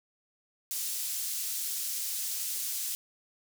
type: high-pass noise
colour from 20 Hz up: pink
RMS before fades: -34 dBFS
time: 0.71-2.95 s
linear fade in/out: 0 ms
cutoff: 6300 Hz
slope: 12 dB/octave
effects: none